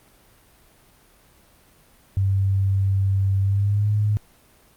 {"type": "tone with pitch glide", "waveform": "sine", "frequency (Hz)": [97.3, 104.89], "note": ["G2", "G#2"], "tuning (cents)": [-12, 18], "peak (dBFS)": -17, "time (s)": [2.17, 4.17], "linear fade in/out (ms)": 0, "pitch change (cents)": 130, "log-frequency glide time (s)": [3.41, 3.91], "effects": ["pink hiss -55 dBFS RMS until 4.76 s", "Opus 32 kbps"]}